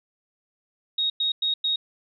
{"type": "tone bursts", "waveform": "sine", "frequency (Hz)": 3756, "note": "A#7", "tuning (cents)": 12, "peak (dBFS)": -21, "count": 4, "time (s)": [0.98, 1.76], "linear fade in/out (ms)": 5, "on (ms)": 120, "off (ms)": 100, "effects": []}